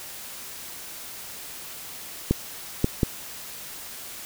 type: clicks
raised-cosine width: 3 ms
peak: -6 dBFS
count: 3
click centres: 2.31 / 2.844 / 3.032 s
effects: white hiss -39 dBFS RMS until 4.25 s